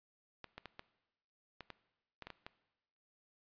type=clicks; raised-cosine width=0.3 ms; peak=-30 dBFS; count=10; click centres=0.443 / 0.58 / 0.657 / 0.794 / 1.607 / 1.703 / 2.223 / 2.27 / 2.303 / 2.465 s; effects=noise-tail reverb RT60 1.0 s tail -18 dB re dry + resampled to 11025 Hz